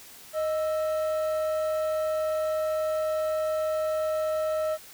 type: tone pair together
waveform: triangle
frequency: 623 / 1320.1 Hz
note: D#5 / E6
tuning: +2 / +2 cents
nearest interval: octave + minor second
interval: 1300 cents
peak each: -22 / -33 dBFS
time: 0.33-4.78 s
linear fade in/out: 50 ms
effects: tanh soft clip ceiling -20 dBFS + white hiss -48 dBFS RMS until 4.93 s